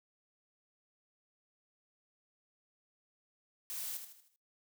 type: noise with echo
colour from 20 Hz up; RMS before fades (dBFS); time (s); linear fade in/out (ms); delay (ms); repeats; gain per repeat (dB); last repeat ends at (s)
blue; -41; 3.7-3.97; 0; 78; 5; -7; 4.36
effects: noise-tail reverb RT60 0.4 s tail -26 dB re dry